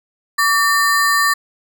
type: ring-modulated tone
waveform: square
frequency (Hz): 1480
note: F#6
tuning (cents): 0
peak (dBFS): -10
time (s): 0.38-1.34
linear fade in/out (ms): 10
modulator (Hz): 328
effects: none